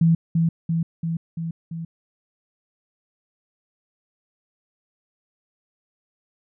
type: tone with echo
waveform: sine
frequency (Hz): 165.2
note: E3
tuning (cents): +4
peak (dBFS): -13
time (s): 0.01-0.15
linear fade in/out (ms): 5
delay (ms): 340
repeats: 5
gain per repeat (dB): -3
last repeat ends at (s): 1.85
effects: none